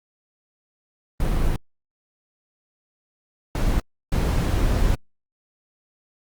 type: noise bursts at uneven times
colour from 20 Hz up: brown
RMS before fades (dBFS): -20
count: 3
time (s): 1.2-1.56 / 3.55-3.8 / 4.12-4.95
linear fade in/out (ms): 2
effects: Opus 32 kbps